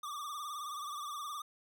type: tone with vibrato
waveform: square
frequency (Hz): 1178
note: D6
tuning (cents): +5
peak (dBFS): -40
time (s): 0.03-1.42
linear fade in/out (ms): 5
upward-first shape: sine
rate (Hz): 19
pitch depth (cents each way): 77
effects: none